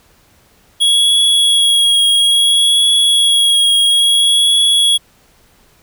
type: tone with vibrato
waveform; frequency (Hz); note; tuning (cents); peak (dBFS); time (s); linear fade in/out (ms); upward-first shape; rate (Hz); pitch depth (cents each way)
square; 3325; G#7; +1; -9; 0.8-4.98; 20; triangle; 0.59; 23
effects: pink hiss -51 dBFS RMS until 5.82 s